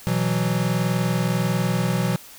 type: chord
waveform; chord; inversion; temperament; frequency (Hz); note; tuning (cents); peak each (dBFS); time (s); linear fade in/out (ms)
square; B suspended fourth; none; equal; 123.47 / 164.81 / 185; B2 / E3 / F#3; 0 / 0 / 0; -25; 0.07-2.16; 0
effects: white hiss -44 dBFS RMS until 2.38 s